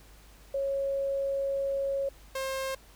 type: tone pair in turn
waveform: sine / sawtooth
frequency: 550 / 532.5 Hz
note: C#5 / C5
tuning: -14 / +30 cents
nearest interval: minor second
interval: 56 cents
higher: first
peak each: -27 dBFS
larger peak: neither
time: 0.54-2.09 / 2.35-2.75 s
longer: first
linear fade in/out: 5 ms
effects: added 50 Hz sine -53 dBFS peak until 2.95 s + pink hiss -57 dBFS RMS until 2.95 s